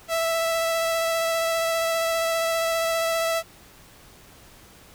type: tone with vibrato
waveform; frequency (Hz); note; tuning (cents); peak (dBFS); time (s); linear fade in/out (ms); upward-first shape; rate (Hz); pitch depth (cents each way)
sawtooth; 659.3; E5; 0; -18; 0.08-3.43; 50; sine; 15; 12
effects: pink hiss -50 dBFS RMS until 4.94 s